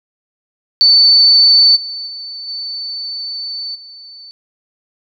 sine tone with level steps, 4513 Hz, C#8, 30 cents sharp, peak -5 / -22 / -25 / -21 / -33 dBFS, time 0.81-4.31 s, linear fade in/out 0 ms, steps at 1.75 / 2.06 / 2.47 / 3.74 s, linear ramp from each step 20 ms, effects none

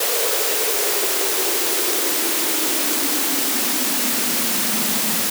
white noise with high-pass filter sweep, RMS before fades -20 dBFS, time 0-5.3 s, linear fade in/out 5 ms, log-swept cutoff 480 to 200 Hz, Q 6, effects none

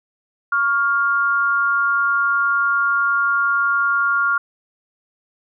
sine tone pair together, 1122.3 / 1403 Hz, C#6 / F6, +21 / +8 cents, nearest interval major third, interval 387 cents, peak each -21 / -16 dBFS, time 0.52-4.38 s, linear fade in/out 5 ms, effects none

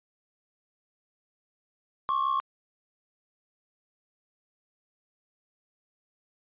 sine tone pair together, 1077 / 1144.1 Hz, C6 / D6, +50 / -46 cents, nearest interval minor second, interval 104 cents, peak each -24 / -26 dBFS, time 2.09-2.4 s, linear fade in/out 0 ms, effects tanh soft clip ceiling -21 dBFS + resampled to 8000 Hz

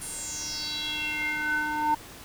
square tone with band-pass filter sweep, 302.5 Hz, D#4, 49 cents flat, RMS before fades -30 dBFS, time 0.01-1.95 s, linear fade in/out 10 ms, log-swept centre 9900 to 910 Hz, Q 5.5, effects pink hiss -45 dBFS RMS until 2.24 s

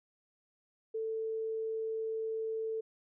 sine tone, 443.9 Hz, A4, 15 cents sharp, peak -33 dBFS, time 0.94-2.81 s, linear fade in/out 10 ms, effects none

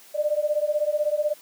sine beating tone pair, 591 / 607 Hz, D5 / D#5, +11 / -43 cents, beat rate 16 Hz, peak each -24 dBFS, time 0.14-1.34 s, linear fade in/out 20 ms, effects white hiss -50 dBFS RMS until 1.41 s + high-pass 200 Hz 12 dB/octave

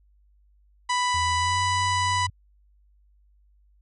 harmonic tone, 990 Hz, B5, 4 cents sharp, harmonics 1 / 2 / 3 / 4 / 5 / 6 / 7 / 8 / 9, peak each -23 / -29 / -33 / -35 / -37 / -39 / -40 / -41 / -42 dBFS, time 0.89-2.27 s, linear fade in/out 10 ms
sine tone with pitch glide, 83.4 to 93.61 Hz, E2 to F#2, +21 to +21 cents, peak -30 dBFS, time 1.14-2.3 s, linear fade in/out 5 ms, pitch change +200 cents, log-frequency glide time 1.34-1.64 s
effects added 50 Hz sine -57 dBFS peak until 3.81 s

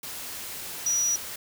sine tone in noise, 5830 Hz, F#8, 26 cents flat, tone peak -22 dBFS, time 0.86-1.16 s, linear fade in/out 5 ms, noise white, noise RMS -37 dBFS, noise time 0.03-1.36 s, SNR +12 dB, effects none

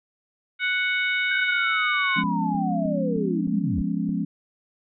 harmonic tone, 740 Hz, F#5, in tune, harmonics 2 / 3 / 4 / 5, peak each -25 / -24 / -34 / -33 dBFS, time 0.59-2.24 s, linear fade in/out 50 ms
sine linear sweep, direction down, 1572 to 50.8 Hz, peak -26 dBFS, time 1.31-3.82 s, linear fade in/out 5 ms
sine chord, C# dominant seventh, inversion first, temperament equal, 174.61 / 207.7 / 246.9 / 277.2 Hz, E#3 / G#3 / B3 / C#4, 0 / 0 / 0 / 0 cents, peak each -27 / -27 / -32 / -29 dBFS, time 2.16-4.25 s, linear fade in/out 10 ms
click train, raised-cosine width 3 ms, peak -27 dBFS, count 7, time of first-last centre 2.24-4.092 s, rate 3.24 Hz
effects none

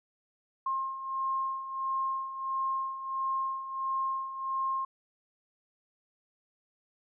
sine beating tone pair, 1065 / 1066.5 Hz, C6 / C6, +30 / +33 cents, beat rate 1.5 Hz, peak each -37 / -31 dBFS, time 0.66-4.85 s, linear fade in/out 5 ms, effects none

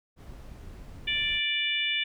brown noise, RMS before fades -44 dBFS, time 0.16-1.41 s, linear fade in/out 50 ms
harmonic tone, 587.3 Hz, D5, in tune, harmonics 3 / 4 / 5 / 6, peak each -35 / -29 / -30 / -32 dBFS, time 1.07-2.04 s, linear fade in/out 10 ms
effects none

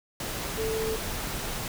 sine tone in noise, 442 Hz, A4, 8 cents sharp, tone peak -28 dBFS, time 0.58-0.96 s, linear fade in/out 2 ms, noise pink, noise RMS -33 dBFS, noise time 0.2-1.68 s, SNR +2 dB, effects none

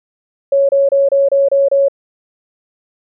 sine tone bursts, 554.4 Hz, C#5, in tune, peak -8 dBFS, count 7, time 0.52-1.884 s, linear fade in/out 5 ms, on 170 ms, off 29 ms, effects none

